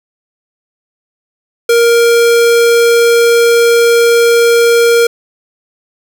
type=tone; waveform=square; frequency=468.2 Hz; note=A#4; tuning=8 cents sharp; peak=-6 dBFS; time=1.69-5.07 s; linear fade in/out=5 ms; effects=none